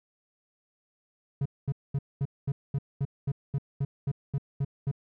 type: tone bursts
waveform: triangle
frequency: 138.59 Hz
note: C#3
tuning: in tune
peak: -23 dBFS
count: 14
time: 1.41-4.914 s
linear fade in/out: 5 ms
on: 46 ms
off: 220 ms
effects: none